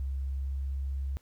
sine tone with pitch glide, 67.4 to 67.91 Hz, C#2 to C#2, -48 to -35 cents, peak -30 dBFS, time 0-1.17 s, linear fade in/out 0 ms, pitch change +13 cents, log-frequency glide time 0.22-0.56 s, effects pink hiss -67 dBFS RMS until 1.21 s

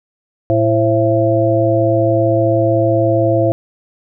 harmonic tone with a mistuned harmonic, 111.7 Hz, A2, 27 cents sharp, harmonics 1 / 3 / 5 / 6, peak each -16 / -16 / -16 / -16 dBFS, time 0.5-3.52 s, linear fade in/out 0 ms, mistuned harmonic 5, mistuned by -76 cents, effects none

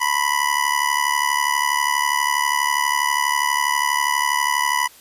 25% pulse tone with amplitude modulation, 987.8 Hz, B5, in tune, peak -10 dBFS, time 0-4.88 s, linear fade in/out 20 ms, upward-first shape sine, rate 72.3 Hz, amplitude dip 85%, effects white hiss -47 dBFS RMS until 5 s + resampled to 32000 Hz

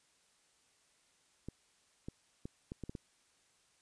clicks, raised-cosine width 3 ms, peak -29 dBFS, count 7, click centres 1.486 / 2.085 / 2.455 / 2.719 / 2.837 / 2.895 / 2.952 s, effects white hiss -71 dBFS RMS until 3.81 s + resampled to 22050 Hz

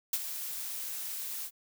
blue noise with ADSR envelope, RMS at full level -28 dBFS, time 0.13-1.51 s, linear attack 4 ms, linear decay 46 ms, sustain -10 dB, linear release 65 ms, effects none

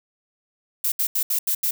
violet noise bursts at uneven times, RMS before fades -22 dBFS, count 6, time 0.84-0.92 / 0.99-1.07 / 1.15-1.23 / 1.3-1.39 / 1.47-1.55 / 1.63-1.71 s, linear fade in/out 5 ms, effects none

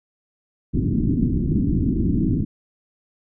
white low-pass noise, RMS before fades -20 dBFS, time 0.73-2.45 s, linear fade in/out 20 ms, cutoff 310 Hz, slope 48 dB/octave, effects none

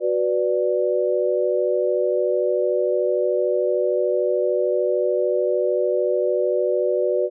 sine chord, B minor, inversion second, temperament equal, 370 / 493.9 / 587.3 Hz, F#4 / B4 / D5, 0 / 0 / 0 cents, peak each -22 dBFS, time 0-7.3 s, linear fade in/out 50 ms, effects none

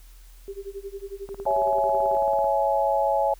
sine tone with tremolo, 395 Hz, G4, 13 cents sharp, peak -30 dBFS, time 0.48-2.15 s, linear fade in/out 0 ms, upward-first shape sine, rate 11 Hz, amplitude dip 95%
click train, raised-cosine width 1 ms, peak -27 dBFS, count 22, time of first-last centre 1.29-2.444 s, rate 18.2 Hz
sine chord, C# minor, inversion none, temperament equal with one note detuned, 554.4 / 659.3 / 844.2 Hz, C#5 / E5 / G#5, 0 / 0 / +28 cents, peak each -24 / -25 / -23 dBFS, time 1.46-3.34 s, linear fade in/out 5 ms
effects added 41 Hz sine -45 dBFS peak until 3.39 s + white hiss -57 dBFS RMS until 3.39 s

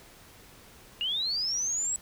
sine linear sweep, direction up, 2794 to 7850 Hz, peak -27 dBFS, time 1.01-1.96 s, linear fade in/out 0 ms, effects pink hiss -53 dBFS RMS until 2.01 s

